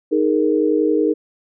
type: chord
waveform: sine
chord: D# suspended fourth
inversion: none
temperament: equal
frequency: 311.1 / 415.3 / 466.2 Hz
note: D#4 / G#4 / A#4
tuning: 0 / 0 / 0 cents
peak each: -17 / -19 / -19 dBFS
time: 0.11-1.14 s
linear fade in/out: 20 ms
effects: none